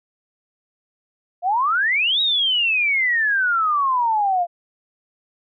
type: exponential two-way sweep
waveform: sine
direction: up then down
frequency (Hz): 680 to 3846 to 680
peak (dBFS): -16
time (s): 1.42-4.47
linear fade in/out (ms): 50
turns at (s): 2.21
effects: none